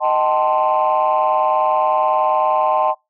sine chord, A half-diminished seventh, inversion second, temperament equal with one note detuned, 622.3 / 770.1 / 880 / 1046.5 Hz, Eb5 / G5 / A5 / C6, 0 / -31 / 0 / 0 cents, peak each -18 dBFS, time 0-2.95 s, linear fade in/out 50 ms, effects noise-tail reverb RT60 0.2 s tail -25 dB re dry + tanh soft clip ceiling -7 dBFS

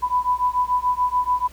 sine beating tone pair, 991 / 997.9 Hz, B5 / B5, +6 / +18 cents, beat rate 6.9 Hz, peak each -21 dBFS, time 0.02-1.48 s, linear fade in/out 20 ms, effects added 60 Hz sine -43 dBFS peak until 1.52 s + pink hiss -49 dBFS RMS until 1.52 s

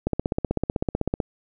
click train, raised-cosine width 2 ms, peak -9 dBFS, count 19, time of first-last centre 0.07-1.202 s, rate 15.9 Hz, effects none

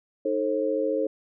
sine chord, A diminished, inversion second, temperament equal with one note detuned, 311.1 / 440 / 534.2 Hz, Eb4 / A4 / C5, 0 / 0 / +36 cents, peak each -29 / -27 / -26 dBFS, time 0.25-1.07 s, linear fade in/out 5 ms, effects none

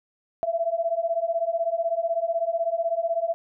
sine beating tone pair, 660 / 676 Hz, E5 / E5, +2 / +43 cents, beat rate 16 Hz, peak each -26 / -25 dBFS, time 0.43-3.34 s, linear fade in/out 0 ms, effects none

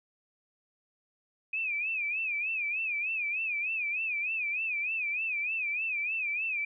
sine tone with vibrato, 2489 Hz, D#7, in tune, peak -29 dBFS, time 1.53-6.65 s, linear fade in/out 5 ms, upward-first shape sine, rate 3.3 Hz, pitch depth 130 cents each way, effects none

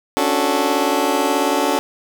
20% pulse chord, D major seventh, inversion third, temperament just, 275.3 / 293.7 / 367.1 / 440.5 Hz, C#4 / D4 / F#4 / A4, -12 / 0 / -14 / +2 cents, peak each -17 dBFS, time 0.17-1.79 s, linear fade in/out 0 ms, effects none

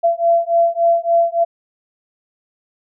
sine beating tone pair, 676 / 679.5 Hz, E5 / F5, +43 / -48 cents, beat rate 3.5 Hz, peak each -15 dBFS, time 0.03-1.45 s, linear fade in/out 20 ms, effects none

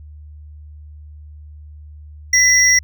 triangle tone pair together, 1997 / 5648 Hz, B6 / F8, +19 / +19 cents, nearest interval octave + tritone, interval 1800 cents, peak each -11 dBFS, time 2.33-2.79 s, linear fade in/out 5 ms, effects added 75 Hz sine -35 dBFS peak until 2.83 s

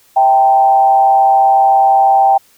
sine tone with frequency modulation, 784 Hz, G5, in tune, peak -6 dBFS, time 0.16-2.38 s, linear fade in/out 10 ms, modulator 129 Hz, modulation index 0.51, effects white hiss -50 dBFS RMS until 2.57 s

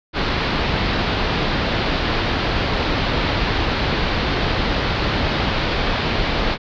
pink low-pass noise, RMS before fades -20 dBFS, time 0.13-6.58 s, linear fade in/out 50 ms, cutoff 4600 Hz, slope 48 dB/octave, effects none

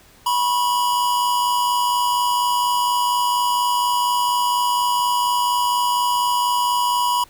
square tone pair together, 978 / 1082.2 Hz, B5 / C#6, -17 / -42 cents, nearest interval major second, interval 175 cents, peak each -18 / -27 dBFS, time 0.26-7.24 s, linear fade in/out 5 ms, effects pink hiss -50 dBFS RMS until 7.29 s

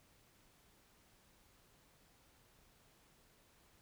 silence, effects pink hiss -69 dBFS RMS until 3.81 s

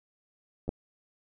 clicks, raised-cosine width 2 ms, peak -27 / -15 dBFS, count 2, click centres 0.68 / 0.691 s, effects none

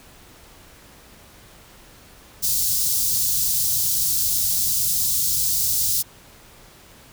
white band-stop noise, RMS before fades -21 dBFS, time 2.42-6.03 s, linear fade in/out 20 ms, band 150 to 4500 Hz, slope 24 dB/octave, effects pink hiss -48 dBFS RMS until 7.12 s

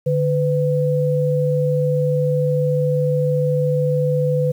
sine tone pair together, 147.7 / 501.8 Hz, D3 / B4, +10 / +28 cents, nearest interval octave + major sixth, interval 2118 cents, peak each -18 dBFS, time 0.06-4.52 s, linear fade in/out 10 ms, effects 8-bit

